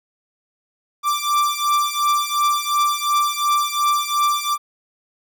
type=beating tone pair; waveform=45% pulse; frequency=1174.7 / 1177.5 Hz; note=D6 / D6; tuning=0 / +4 cents; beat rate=2.8 Hz; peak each=-20 dBFS; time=1.03-4.58 s; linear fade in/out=50 ms; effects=none